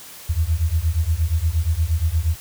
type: beating tone pair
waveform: sine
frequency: 77 / 85.5 Hz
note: D#2 / F2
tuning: -17 / -36 cents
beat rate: 8.5 Hz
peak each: -20 dBFS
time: 0.29-2.36 s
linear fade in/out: 10 ms
effects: white hiss -40 dBFS RMS until 2.4 s

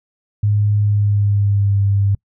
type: tone with pitch glide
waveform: sine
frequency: 103.83 to 99.83 Hz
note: G#2 to G2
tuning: 0 to +32 cents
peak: -12 dBFS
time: 0.43-2.15 s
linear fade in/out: 5 ms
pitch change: -68 cents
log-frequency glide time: 0.8-1.81 s
effects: noise-tail reverb RT60 0.1 s tail -26 dB re dry

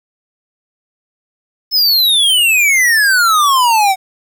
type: exponential sweep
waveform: square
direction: down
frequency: 5274 to 743 Hz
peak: -9 dBFS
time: 1.71-3.96 s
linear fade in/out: 50 ms
effects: 8-bit

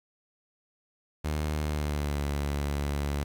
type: tone with pitch glide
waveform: sawtooth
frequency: 76 to 71.73 Hz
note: D#2 to D2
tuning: -40 to -40 cents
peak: -24 dBFS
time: 1.24-3.24 s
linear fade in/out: 10 ms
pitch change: -100 cents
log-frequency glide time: 1.61-2.23 s
effects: 9-bit

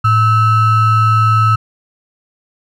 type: ring-modulated tone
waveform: triangle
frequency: 705 Hz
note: F5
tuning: 16 cents sharp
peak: -3 dBFS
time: 0.04-1.56 s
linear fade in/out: 10 ms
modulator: 595 Hz
effects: none

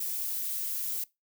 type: noise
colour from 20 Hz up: violet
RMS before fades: -33 dBFS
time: 0-1.04 s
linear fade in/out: 5 ms
effects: noise-tail reverb RT60 0.2 s tail -21 dB re dry

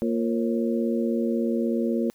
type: harmonic tone with a mistuned harmonic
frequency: 116.4 Hz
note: A#2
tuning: 2 cents flat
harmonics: 2 / 3 / 4 / 5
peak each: -24 / -28 / -30 / -32 dBFS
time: 0.02-2.1 s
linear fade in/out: 0 ms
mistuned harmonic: 5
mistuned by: -110 cents
effects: white hiss -62 dBFS RMS until 2.14 s

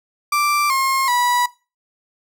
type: tone with pitch steps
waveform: 35% pulse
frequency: 1174.7 / 1071 / 976.5 Hz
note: D6 / C6 / B5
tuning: 0 / +40 / -20 cents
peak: -14 dBFS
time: 0.32-1.46 s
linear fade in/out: 5 ms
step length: 380 ms
effects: noise-tail reverb RT60 0.3 s tail -20 dB re dry

